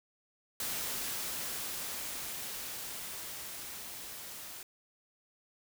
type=noise with level ramp; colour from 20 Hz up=white; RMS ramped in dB=-36 to -46 dBFS; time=0.6-4.63 s; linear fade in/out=2 ms; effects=none